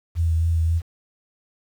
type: tone with vibrato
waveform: sine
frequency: 82.41 Hz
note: E2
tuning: in tune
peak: -17 dBFS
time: 0.15-0.82 s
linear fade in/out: 50 ms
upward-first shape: sine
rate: 3.7 Hz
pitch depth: 25 cents each way
effects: 8-bit